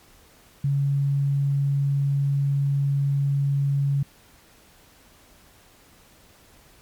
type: tone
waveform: sine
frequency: 140 Hz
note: C#3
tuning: 18 cents sharp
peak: -19 dBFS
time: 0.64-4.03 s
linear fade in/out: 5 ms
effects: pink hiss -54 dBFS RMS until 6.81 s + MP3 96 kbps